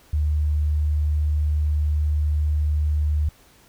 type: tone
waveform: sine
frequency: 75.2 Hz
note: D2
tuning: 42 cents sharp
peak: -18 dBFS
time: 0.13-3.29 s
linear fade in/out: 5 ms
effects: pink hiss -54 dBFS RMS until 3.68 s